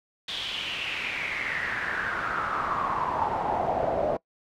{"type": "noise with band-pass filter sweep", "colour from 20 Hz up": "brown", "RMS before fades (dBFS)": -29, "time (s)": [0.28, 4.17], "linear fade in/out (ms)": 5, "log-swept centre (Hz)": [3500, 600], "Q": 5.6, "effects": ["noise-tail reverb RT60 0.1 s tail -23 dB re dry"]}